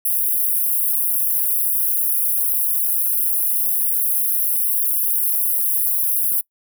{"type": "high-pass noise", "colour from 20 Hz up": "white", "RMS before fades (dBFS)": -19, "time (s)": [0.05, 6.41], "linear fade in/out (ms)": 5, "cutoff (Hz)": 10000, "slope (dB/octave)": 96, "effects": ["noise-tail reverb RT60 0.1 s tail -24 dB re dry"]}